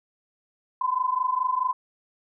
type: tone pair together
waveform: sine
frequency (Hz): 1004.3 / 1029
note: B5 / C6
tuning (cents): +29 / -29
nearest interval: unison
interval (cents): 42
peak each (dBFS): -25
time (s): 0.81-1.73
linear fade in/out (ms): 5
effects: none